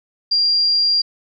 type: tone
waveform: sine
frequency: 4773 Hz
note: D8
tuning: 27 cents sharp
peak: -13 dBFS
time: 0.31-1.02 s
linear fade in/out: 10 ms
effects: none